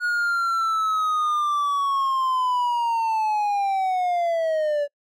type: linear sweep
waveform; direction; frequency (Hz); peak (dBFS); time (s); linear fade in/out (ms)
triangle; down; 1451 to 571; -18; 0-4.88; 50
effects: noise-tail reverb RT60 0.1 s tail -26 dB re dry